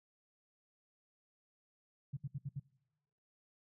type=tone bursts; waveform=sine; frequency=138.59 Hz; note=C#3; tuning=in tune; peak=-37 dBFS; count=5; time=2.13-2.599 s; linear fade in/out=10 ms; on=41 ms; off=66 ms; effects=noise-tail reverb RT60 1.0 s tail -24 dB re dry